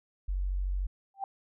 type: tone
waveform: sine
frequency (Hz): 46.74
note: F#1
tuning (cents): +18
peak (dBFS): -28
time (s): 0.28-0.87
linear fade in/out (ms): 10
type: tone with exponential growth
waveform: sine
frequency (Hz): 784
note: G5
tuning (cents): 0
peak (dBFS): -27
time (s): 1.14-1.24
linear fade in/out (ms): 2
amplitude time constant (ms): 20
effects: none